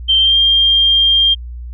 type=tone with pitch glide; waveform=sine; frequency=3136 to 3198 Hz; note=G7 to G7; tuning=0 to +34 cents; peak=-8 dBFS; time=0.08-1.35 s; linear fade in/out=20 ms; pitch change=+34 cents; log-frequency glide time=0.19-0.37 s; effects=added 60 Hz sine -25 dBFS peak until 1.73 s